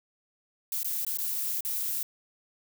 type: noise with dropouts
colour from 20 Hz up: violet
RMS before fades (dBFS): -31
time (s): 0.72-2.03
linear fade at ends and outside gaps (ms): 2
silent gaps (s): 0.832-0.845 / 1.049-1.066 / 1.173-1.185 / 1.607-1.649
effects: none